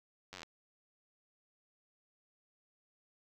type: slowing click train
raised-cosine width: 0.2 ms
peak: -29 dBFS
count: 10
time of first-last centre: 0.33-0.432 s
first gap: 10 ms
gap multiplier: 1.03
effects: 11-bit